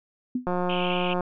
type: tone with exponential decay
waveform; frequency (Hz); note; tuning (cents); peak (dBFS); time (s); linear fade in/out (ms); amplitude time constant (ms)
sine; 250; B3; +21; -20; 0.35-0.5; 5; 31
type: click train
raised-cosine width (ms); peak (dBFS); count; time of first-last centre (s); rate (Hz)
1; -14; 133; 0.47-1.207; 179
type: band-pass noise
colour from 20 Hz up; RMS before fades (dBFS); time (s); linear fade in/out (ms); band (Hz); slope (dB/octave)
white; -33; 0.69-1.14; 10; 2400 to 3100; 96
effects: none